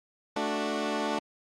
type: chord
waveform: 15% pulse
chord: D major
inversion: second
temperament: equal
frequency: 220 / 293.7 / 370 Hz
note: A3 / D4 / F#4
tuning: 0 / 0 / 0 cents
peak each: -26 / -25 / -29 dBFS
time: 0.36-1.19 s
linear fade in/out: 5 ms
effects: low-pass 6000 Hz 12 dB/octave + Opus 48 kbps